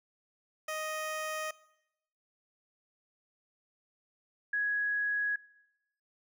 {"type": "tone pair in turn", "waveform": ["15% pulse", "sine"], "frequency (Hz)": [623, 1668], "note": ["D#5", "G#6"], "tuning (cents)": [2, 7], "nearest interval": "octave + perfect fourth", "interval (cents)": 1705, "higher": "second", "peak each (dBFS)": -28, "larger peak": "neither", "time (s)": [[0.68, 1.51], [4.53, 5.36]], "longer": "neither", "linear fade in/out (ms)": 5, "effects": ["noise-tail reverb RT60 0.9 s tail -22 dB re dry"]}